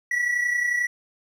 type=tone pair together; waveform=triangle; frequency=1914.8 / 1946 Hz; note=A#6 / B6; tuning=+46 / -26 cents; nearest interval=unison; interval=28 cents; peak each=-28 / -20 dBFS; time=0.11-0.87 s; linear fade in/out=5 ms; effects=none